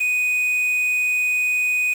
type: tone with quantisation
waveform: triangle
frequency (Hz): 2489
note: D#7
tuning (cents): 0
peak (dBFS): -16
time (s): 0-1.94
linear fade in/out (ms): 10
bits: 6
effects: none